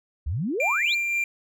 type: exponential sweep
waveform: sine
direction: up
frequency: 63.5 to 4474 Hz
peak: -24 dBFS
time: 0.26-0.95 s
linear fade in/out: 10 ms
type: tone with tremolo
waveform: triangle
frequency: 2377 Hz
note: D7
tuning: 20 cents sharp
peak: -20 dBFS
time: 0.6-1.24 s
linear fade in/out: 2 ms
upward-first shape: sine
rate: 3.8 Hz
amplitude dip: 25%
effects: none